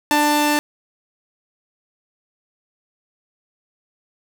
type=tone pair together; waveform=sawtooth; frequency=296.3 / 888 Hz; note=D4 / A5; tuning=+15 / +16 cents; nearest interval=octave + perfect fifth; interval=1901 cents; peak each=-14 dBFS; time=0.11-0.59 s; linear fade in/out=0 ms; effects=none